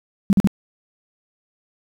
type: tone bursts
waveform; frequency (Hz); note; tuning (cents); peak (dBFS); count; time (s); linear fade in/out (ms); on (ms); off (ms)
sine; 196.6; G3; +5; -10; 3; 0.3-0.473; 0; 29; 43
effects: 8-bit